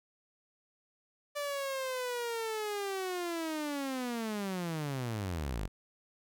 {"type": "linear sweep", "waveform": "sawtooth", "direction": "down", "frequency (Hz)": [586, 42.94], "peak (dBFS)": -30, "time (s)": [1.35, 5.68], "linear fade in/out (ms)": 20, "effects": []}